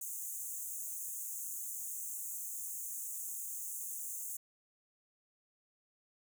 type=high-pass noise; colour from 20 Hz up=pink; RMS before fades=-42 dBFS; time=0.01-4.37 s; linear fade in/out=5 ms; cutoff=6400 Hz; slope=96 dB/octave; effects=none